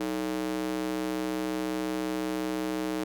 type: tone with high-pass filter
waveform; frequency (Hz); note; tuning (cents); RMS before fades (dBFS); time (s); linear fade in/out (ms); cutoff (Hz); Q
square; 62.8; B1; +30; -31; 0-3.04; 5; 310; 2.4
effects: none